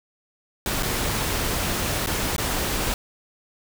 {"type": "noise with dropouts", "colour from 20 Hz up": "pink", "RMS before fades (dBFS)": -25, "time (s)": [0.66, 2.94], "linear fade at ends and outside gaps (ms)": 1, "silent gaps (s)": [[0.825, 0.831], [2.062, 2.071], [2.364, 2.381]], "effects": []}